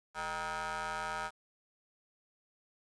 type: ring-modulated tone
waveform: 20% pulse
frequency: 164.81 Hz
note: E3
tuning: in tune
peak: -28 dBFS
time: 0.14-1.31 s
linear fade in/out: 50 ms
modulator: 1110 Hz
effects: resampled to 22050 Hz + 10-bit